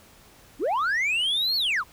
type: linear two-way sweep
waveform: sine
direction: up then down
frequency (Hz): 235.1 to 4435 to 917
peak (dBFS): -19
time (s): 0.59-1.84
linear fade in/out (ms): 50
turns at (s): 1.56
effects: tanh soft clip ceiling -21 dBFS + pink hiss -53 dBFS RMS until 1.92 s